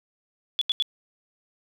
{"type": "tone bursts", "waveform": "sine", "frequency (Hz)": 3430, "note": "A7", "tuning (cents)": -45, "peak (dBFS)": -20, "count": 3, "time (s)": [0.59, 0.824], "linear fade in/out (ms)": 0, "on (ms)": 24, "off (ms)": 81, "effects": []}